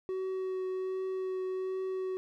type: tone with vibrato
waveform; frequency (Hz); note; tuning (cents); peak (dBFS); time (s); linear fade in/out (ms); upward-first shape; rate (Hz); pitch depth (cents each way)
triangle; 375.4; F#4; +25; -30; 0.09-2.17; 0; triangle; 1.3; 12
effects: none